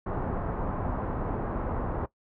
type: low-pass noise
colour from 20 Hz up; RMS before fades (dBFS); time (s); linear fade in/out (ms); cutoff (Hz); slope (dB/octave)
pink; -31; 0.06-2.06; 5; 1200; 24
effects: noise-tail reverb RT60 0.1 s tail -18 dB re dry

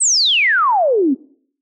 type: exponential sweep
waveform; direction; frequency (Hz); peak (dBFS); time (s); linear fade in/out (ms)
sine; down; 8580 to 246.9; -11; 0-1.15; 20
effects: noise-tail reverb RT60 0.6 s tail -22 dB re dry

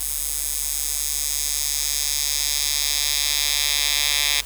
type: tone with high-pass filter sweep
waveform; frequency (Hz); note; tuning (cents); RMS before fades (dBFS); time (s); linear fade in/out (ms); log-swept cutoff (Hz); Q
10% pulse; 145.4; D3; -17; -23; 0-4.41; 5; 9300 to 3200; 1.2
effects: added 50 Hz sine -38 dBFS peak until 4.45 s + white hiss -39 dBFS RMS until 4.45 s

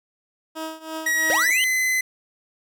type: tone with tremolo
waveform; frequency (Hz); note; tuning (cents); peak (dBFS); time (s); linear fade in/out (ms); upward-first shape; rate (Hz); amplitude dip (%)
15% pulse; 318.5; D#4; +41; -21; 0.55-1.52; 20; triangle; 3; 90
type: tone with pitch glide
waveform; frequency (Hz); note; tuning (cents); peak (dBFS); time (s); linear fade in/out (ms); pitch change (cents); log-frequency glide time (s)
45% pulse; 1908 to 2033; A#6 to B6; +40 to +50; -19; 1.06-2.01; 5; +110; 1.34-1.57
type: linear sweep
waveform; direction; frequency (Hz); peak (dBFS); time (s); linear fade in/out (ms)
square; up; 475.6 to 3136; -22; 1.3-1.64; 0
effects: none

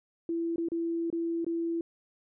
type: tone with dropouts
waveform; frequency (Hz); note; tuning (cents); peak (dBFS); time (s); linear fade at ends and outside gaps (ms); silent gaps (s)
sine; 334.4; E4; +25; -28; 0.29-1.81; 2; 0.56-0.581 / 0.686-0.718 / 1.102-1.127 / 1.446-1.465
effects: none

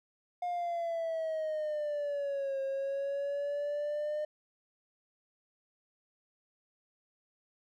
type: exponential two-way sweep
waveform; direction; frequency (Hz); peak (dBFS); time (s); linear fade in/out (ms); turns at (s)
triangle; down then up; 714 to 539 to 606; -29; 0.42-4.25; 5; 2.61
effects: tanh soft clip ceiling -26 dBFS

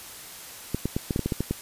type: clicks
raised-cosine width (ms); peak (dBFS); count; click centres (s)
3; -12; 10; 0.746 / 0.856 / 0.965 / 1.108 / 1.161 / 1.193 / 1.26 / 1.322 / 1.406 / 1.51
effects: white hiss -42 dBFS RMS until 1.61 s + resampled to 32000 Hz

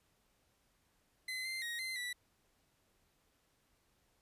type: tone with pitch steps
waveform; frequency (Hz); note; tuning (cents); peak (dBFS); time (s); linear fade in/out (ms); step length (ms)
30% pulse; 2040 / 2083 / 1882 / 2067 / 1962; C7 / C7 / A#6 / C7 / B6; -44 / -8 / +16 / -22 / -12; -36; 1.28-2.13; 5; 170
effects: pink hiss -75 dBFS RMS until 4.21 s + resampled to 32000 Hz

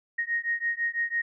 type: beating tone pair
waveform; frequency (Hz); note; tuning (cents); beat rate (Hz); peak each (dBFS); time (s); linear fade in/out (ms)
sine; 1864.7 / 1870.7; A#6 / A#6; 0 / +6; 6; -29; 0.18-1.22; 10
effects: none

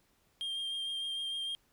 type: tone with vibrato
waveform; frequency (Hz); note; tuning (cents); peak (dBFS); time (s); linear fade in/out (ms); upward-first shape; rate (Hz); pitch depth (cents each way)
triangle; 3200; G7; +35; -33; 0.41-1.55; 0; triangle; 6.6; 20
effects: pink hiss -71 dBFS RMS until 1.72 s

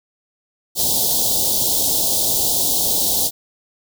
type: band-stop noise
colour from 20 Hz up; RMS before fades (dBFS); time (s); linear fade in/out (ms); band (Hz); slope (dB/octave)
white; -18; 0.75-3.31; 50; 860 to 3400; 48
effects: none

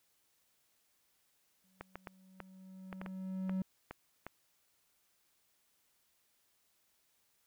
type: tone with exponential growth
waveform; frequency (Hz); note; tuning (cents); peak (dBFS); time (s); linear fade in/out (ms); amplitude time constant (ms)
triangle; 188.3; F#3; +31; -30; 1.64-3.62; 2; 430
type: clicks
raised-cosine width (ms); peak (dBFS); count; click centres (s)
0.5; -28; 10; 1.81 / 1.956 / 2.072 / 2.403 / 2.928 / 3.015 / 3.062 / 3.495 / 3.91 / 4.266
effects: white hiss -75 dBFS RMS until 7.46 s

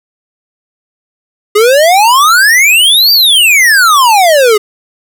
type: exponential two-way sweep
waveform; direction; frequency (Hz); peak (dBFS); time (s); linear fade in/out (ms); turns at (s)
square; up then down; 405.3 to 4744 to 405.3; -4; 1.55-4.58; 10; 3.12
effects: 7-bit

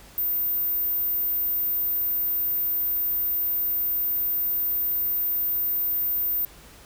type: tone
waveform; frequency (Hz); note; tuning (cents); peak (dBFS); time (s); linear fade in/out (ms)
sine; 14540; A#9; -44; -22; 0.18-6.45; 0
effects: added 50 Hz sine -53 dBFS peak until 6.85 s + pink hiss -49 dBFS RMS until 6.85 s

